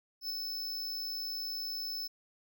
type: tone with ADSR envelope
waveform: square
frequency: 5260 Hz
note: E8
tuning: 5 cents flat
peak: -33 dBFS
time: 0.21-2.08 s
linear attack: 86 ms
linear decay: 10 ms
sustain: -3 dB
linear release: 15 ms
effects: none